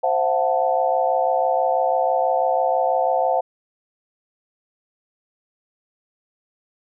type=chord; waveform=sine; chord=F# half-diminished seventh; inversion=second; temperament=equal with one note detuned; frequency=523.3 / 673.9 / 740 / 880 Hz; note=C5 / E5 / F#5 / A5; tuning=0 / +38 / 0 / 0 cents; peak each=-22 / -22 / -21 / -25 dBFS; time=0.03-3.41 s; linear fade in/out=10 ms; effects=none